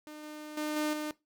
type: tone with level steps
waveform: sawtooth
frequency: 303 Hz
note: D#4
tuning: 46 cents flat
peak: -40 / -38 / -28 / -25 / -30 dBFS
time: 0.07-1.11 s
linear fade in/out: 0 ms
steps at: 0.23 / 0.57 / 0.76 / 0.93 s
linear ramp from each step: 5 ms
effects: noise-tail reverb RT60 0.2 s tail -19 dB re dry